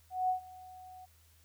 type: tone with ADSR envelope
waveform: sine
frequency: 740 Hz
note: F#5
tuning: in tune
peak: -26 dBFS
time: 0.1-1.06 s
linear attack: 190 ms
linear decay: 110 ms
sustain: -22 dB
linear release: 18 ms
effects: added 81 Hz sine -63 dBFS peak until 1.44 s + white hiss -67 dBFS RMS until 1.44 s